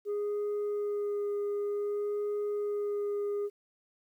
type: tone with vibrato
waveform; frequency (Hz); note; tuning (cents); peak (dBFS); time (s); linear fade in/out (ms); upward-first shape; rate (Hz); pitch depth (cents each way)
sine; 411.5; G#4; -16; -27; 0.05-3.5; 50; sine; 0.54; 11
effects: tanh soft clip ceiling -29 dBFS + 11-bit